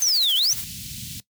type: noise with tremolo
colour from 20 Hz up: blue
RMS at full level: -29 dBFS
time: 0-0.64 s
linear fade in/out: 0 ms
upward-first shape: sine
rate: 14 Hz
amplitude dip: 55%
type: exponential two-way sweep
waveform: sine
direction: down then up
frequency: 6350 to 2960 to 6250 Hz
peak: -17 dBFS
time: 0.02-0.53 s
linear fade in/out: 0 ms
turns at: 0.35 s
type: band-stop noise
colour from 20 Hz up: pink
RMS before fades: -33 dBFS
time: 0.53-1.2 s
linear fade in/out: 0 ms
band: 190 to 3000 Hz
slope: 24 dB/octave
effects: noise-tail reverb RT60 0.1 s tail -18 dB re dry + high-pass 100 Hz 12 dB/octave